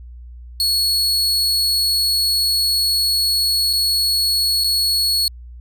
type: tone with dropouts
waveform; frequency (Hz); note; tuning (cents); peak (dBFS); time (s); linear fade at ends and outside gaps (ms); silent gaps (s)
40% pulse; 4363; C#8; -28; -14; 0.6-5.28; 1; 3.73-3.734 / 4.638-4.643
effects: added 60 Hz sine -34 dBFS peak until 5.6 s